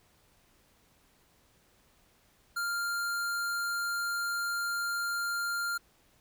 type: tone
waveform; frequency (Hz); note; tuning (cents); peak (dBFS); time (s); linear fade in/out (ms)
square; 1396.9; F6; 0; -31; 2.56-5.78; 10
effects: pink hiss -66 dBFS RMS until 6.2 s